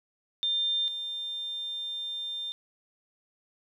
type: tone pair in turn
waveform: sine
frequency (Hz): 3600 / 3600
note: A7 / A7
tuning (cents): +39 / +39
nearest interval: unison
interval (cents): 0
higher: neither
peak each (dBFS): -25 / -32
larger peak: first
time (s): 0.43-0.88 / 0.88-2.52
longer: second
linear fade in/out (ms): 0
effects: 9-bit